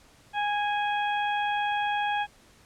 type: harmonic tone with a mistuned harmonic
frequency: 825 Hz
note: G#5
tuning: 12 cents flat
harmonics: 1 / 2 / 3 / 4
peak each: -26 / -32 / -36 / -38 dBFS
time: 0.33-2.27 s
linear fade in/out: 50 ms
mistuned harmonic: 3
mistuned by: +28 cents
effects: pink hiss -57 dBFS RMS until 2.65 s + low-pass 10000 Hz 12 dB/octave